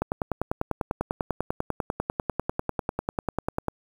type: click train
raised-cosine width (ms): 1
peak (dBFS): -11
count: 38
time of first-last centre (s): 0.02-3.683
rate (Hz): 10.1
effects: 7-bit